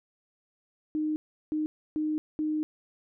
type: tone bursts at uneven times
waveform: sine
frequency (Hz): 307.4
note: D#4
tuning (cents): -21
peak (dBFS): -26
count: 4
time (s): 0.95-1.16 / 1.52-1.66 / 1.96-2.18 / 2.39-2.63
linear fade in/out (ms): 0
effects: none